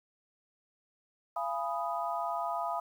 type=chord; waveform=sine; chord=F half-diminished seventh; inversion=none; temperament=equal with one note detuned; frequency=685.3 / 830.6 / 987.8 / 1244.5 Hz; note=F5 / Ab5 / Cb6 / Eb6; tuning=-33 / 0 / 0 / 0 cents; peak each=-35 / -38 / -37 / -37 dBFS; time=1.36-2.8 s; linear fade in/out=5 ms; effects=10-bit